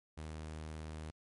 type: tone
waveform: sawtooth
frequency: 78 Hz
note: D#2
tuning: 5 cents sharp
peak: -39 dBFS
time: 0.17-1.11 s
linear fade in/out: 10 ms
effects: MP3 48 kbps